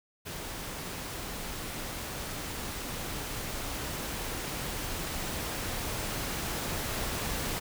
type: noise with level ramp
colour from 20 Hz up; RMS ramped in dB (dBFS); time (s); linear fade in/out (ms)
pink; -39 to -33; 0.25-7.6; 20
effects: none